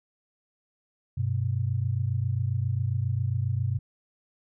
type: tone pair together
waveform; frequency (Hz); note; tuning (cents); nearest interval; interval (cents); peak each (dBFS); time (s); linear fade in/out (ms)
sine; 98 / 125.41; G2 / B2; 0 / +27; major third; 427; -27; 1.17-3.79; 10
effects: none